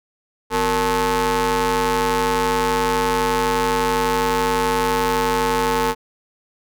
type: ring-modulated tone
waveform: sawtooth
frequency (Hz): 207.7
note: G#3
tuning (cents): 0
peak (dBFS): -10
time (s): 0.5-5.95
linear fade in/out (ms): 50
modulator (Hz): 669
effects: none

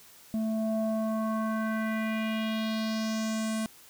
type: tone with low-pass filter sweep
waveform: square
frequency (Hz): 220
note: A3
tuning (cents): 0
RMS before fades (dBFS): -30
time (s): 0.34-3.66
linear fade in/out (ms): 0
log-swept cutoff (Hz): 440 to 9800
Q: 2.6
effects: white hiss -54 dBFS RMS until 3.89 s

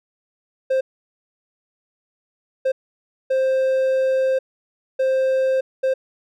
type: tone bursts at uneven times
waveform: triangle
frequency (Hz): 526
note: C5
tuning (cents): +9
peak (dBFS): -14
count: 5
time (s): 0.7-0.81 / 2.65-2.72 / 3.3-4.39 / 4.99-5.61 / 5.83-5.94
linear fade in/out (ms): 10
effects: none

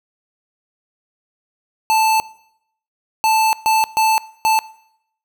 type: tone bursts at uneven times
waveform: square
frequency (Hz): 880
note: A5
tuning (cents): 0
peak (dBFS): -13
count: 5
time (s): 1.9-2.2 / 3.24-3.53 / 3.66-3.84 / 3.97-4.18 / 4.45-4.59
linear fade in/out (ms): 0
effects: noise-tail reverb RT60 0.7 s tail -20 dB re dry

